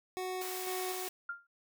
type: tone with tremolo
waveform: 25% pulse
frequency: 370 Hz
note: F#4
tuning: in tune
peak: -32 dBFS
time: 0.17-1.08 s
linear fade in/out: 0 ms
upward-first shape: square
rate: 2 Hz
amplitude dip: 35%
type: high-pass noise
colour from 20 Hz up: white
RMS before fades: -42 dBFS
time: 0.41-1.09 s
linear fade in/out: 5 ms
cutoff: 630 Hz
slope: 24 dB/octave
type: tone with exponential decay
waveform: sine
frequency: 1396.9 Hz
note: F6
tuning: in tune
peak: -33 dBFS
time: 1.29-1.47 s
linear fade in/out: 5 ms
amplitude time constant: 38 ms
effects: none